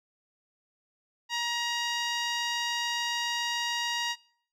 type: tone with low-pass filter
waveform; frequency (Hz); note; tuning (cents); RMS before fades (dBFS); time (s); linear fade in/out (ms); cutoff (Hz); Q
10% pulse; 947; A#5; +27; -31; 1.29-4.16; 50; 7500; 0.6
effects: noise-tail reverb RT60 0.6 s tail -22 dB re dry